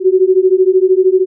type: beating tone pair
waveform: sine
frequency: 367.6 / 380.6 Hz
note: F#4 / F#4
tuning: -11 / +49 cents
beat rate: 13 Hz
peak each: -10 dBFS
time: 0-1.26 s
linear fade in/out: 50 ms
effects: none